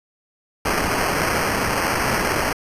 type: noise with sample-and-hold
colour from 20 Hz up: white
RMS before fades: -21 dBFS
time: 0.65-2.53 s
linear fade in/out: 5 ms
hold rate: 3675 Hz
effects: resampled to 32000 Hz